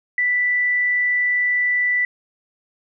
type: tone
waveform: sine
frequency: 1975.5 Hz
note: B6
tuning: in tune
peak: -16 dBFS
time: 0.18-2.05 s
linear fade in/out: 2 ms
effects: none